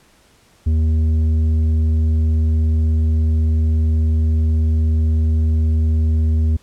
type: tone with tanh clipping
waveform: sine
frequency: 79.1 Hz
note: D#2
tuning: 29 cents sharp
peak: -14 dBFS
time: 0.66-6.57 s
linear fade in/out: 10 ms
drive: 7 dB
effects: pink hiss -53 dBFS RMS until 6.62 s + low-pass 11000 Hz 12 dB/octave